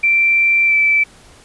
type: tone with pitch glide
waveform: sine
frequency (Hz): 2349 to 2321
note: D7 to D7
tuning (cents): 0 to -21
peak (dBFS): -10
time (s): 0.03-1.04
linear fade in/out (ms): 10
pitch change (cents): -21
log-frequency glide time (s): 0.66-0.74
effects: pink hiss -45 dBFS RMS until 1.44 s + resampled to 24000 Hz